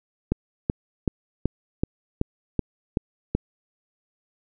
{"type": "click train", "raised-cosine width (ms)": 3, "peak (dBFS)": -8, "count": 9, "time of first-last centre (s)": [0.32, 3.35], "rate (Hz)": 2.64, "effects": []}